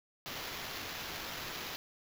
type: noise with sample-and-hold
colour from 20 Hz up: violet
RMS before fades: -42 dBFS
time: 0.26-1.76 s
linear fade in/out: 0 ms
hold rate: 8820 Hz
effects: none